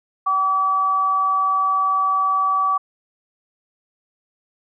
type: tone pair together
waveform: sine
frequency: 766 / 1147.7 Hz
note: G5 / D6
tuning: -40 / -40 cents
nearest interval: perfect fifth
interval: 700 cents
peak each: -27 / -16 dBFS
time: 0.26-2.78 s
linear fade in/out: 10 ms
effects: none